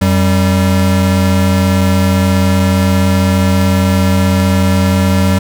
square tone pair together, 91 / 192.82 Hz, F#2 / G3, -28 / -28 cents, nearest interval octave + minor second, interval 1300 cents, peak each -12 dBFS, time 0.01-5.39 s, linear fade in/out 10 ms, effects none

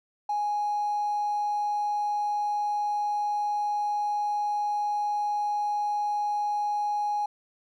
triangle tone with hard clipping, 830.6 Hz, G#5, in tune, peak -25 dBFS, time 0.29-7.26 s, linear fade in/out 5 ms, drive 3 dB, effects none

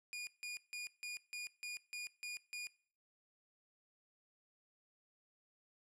sawtooth tone bursts, 2439 Hz, D#7, 35 cents flat, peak -39 dBFS, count 9, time 0.13-2.67 s, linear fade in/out 0 ms, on 140 ms, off 160 ms, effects noise-tail reverb RT60 0.5 s tail -20 dB re dry + low-pass 11000 Hz 12 dB/octave

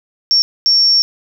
sine tone bursts at uneven times, 5480 Hz, F8, 34 cents flat, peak -8 dBFS, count 2, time 0.31-0.42 / 0.66-1.02 s, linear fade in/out 0 ms, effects 7-bit

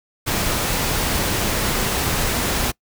pink noise, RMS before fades -21 dBFS, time 0.26-2.72 s, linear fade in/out 20 ms, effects noise-tail reverb RT60 0.1 s tail -24 dB re dry

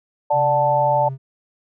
sine chord, D major, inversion none, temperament equal, 587.3 / 740 / 880 Hz, D5 / F#5 / A5, 0 / 0 / 0 cents, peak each -19 / -23 / -17 dBFS, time 0.3-1.09 s, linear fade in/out 10 ms
triangle tone with pitch glide, 135.9 to 133.87 Hz, C#3 to C3, -34 to +40 cents, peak -24 dBFS, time 0.32-1.18 s, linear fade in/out 50 ms, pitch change -26 cents, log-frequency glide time 0.89-1.06 s
effects none

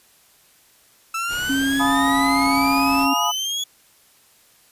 30% pulse exponential sweep, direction up, 1318.5 to 3400 Hz, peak -20 dBFS, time 1.14-3.64 s, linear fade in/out 5 ms
pink noise, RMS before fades -35 dBFS, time 1.28-3.08 s, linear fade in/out 50 ms
sine tone, 273.4 Hz, C#4, 24 cents flat, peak -19 dBFS, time 1.49-3.14 s, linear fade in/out 10 ms
sine chord, F half-diminished seventh, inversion none, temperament equal with one note detuned, 698.5 / 848.6 / 987.8 / 1244.5 Hz, F5 / Ab5 / Cb6 / Eb6, 0 / +37 / 0 / 0 cents, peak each -27 / -24 / -24 / -23 dBFS, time 1.79-3.32 s, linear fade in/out 20 ms
effects white hiss -55 dBFS RMS until 4.71 s + resampled to 32000 Hz

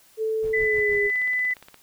sine tone with pitch glide, 440 to 410.5 Hz, A4 to G#4, 0 to -20 cents, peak -22 dBFS, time 0.17-1.11 s, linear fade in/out 50 ms, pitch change -120 cents, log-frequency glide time 0.55-0.97 s
brown noise with tremolo, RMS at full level -39 dBFS, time 0.42-1.08 s, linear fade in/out 20 ms, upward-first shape triangle, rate 6.3 Hz, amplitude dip 95%
sine tone, 2000 Hz, B6, 21 cents sharp, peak -21 dBFS, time 0.53-1.54 s, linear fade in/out 10 ms
click train, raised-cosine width 0.3 ms, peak -28 dBFS, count 12, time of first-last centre 1.1-1.743 s, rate 17.1 Hz
effects white hiss -56 dBFS RMS until 1.82 s

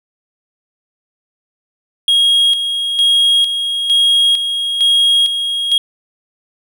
triangle tone with tremolo, 3276 Hz, G#7, 24 cents flat, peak -7 dBFS, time 2.08-5.78 s, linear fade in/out 2 ms, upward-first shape square, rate 1.1 Hz, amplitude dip 55%, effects none

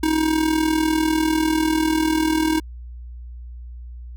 square tone with amplitude modulation, 315.8 Hz, D#4, 26 cents sharp, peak -15 dBFS, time 0.03-2.6 s, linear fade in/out 5 ms, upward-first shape sine, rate 40.1 Hz, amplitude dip 65%, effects added 60 Hz sine -33 dBFS peak until 4.16 s

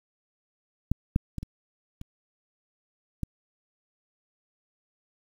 clicks, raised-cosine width 5 ms, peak -11 / -9 / -20 / -23 / -27 / -17 dBFS, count 6, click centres 0.916 / 1.161 / 1.383 / 1.43 / 2.014 / 3.233 s, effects 8-bit

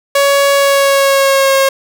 sawtooth tone with pitch glide, 560 to 541.2 Hz, C#5 to C#5, +18 to -42 cents, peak -4 dBFS, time 0.15-1.69 s, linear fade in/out 5 ms, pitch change -60 cents, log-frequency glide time 0.54-1.55 s, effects none

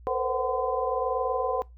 sine tone cluster, 455.8 / 503 / 524 / 748 / 1022 Hz, A#4 / B4 / C5 / F#5 / C6, -39 / +32 / +2 / +19 / -41 cents, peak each -31 dBFS, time 0.07-1.62 s, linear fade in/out 0 ms, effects noise-tail reverb RT60 0.2 s tail -21 dB re dry + added 60 Hz sine -46 dBFS peak until 1.77 s

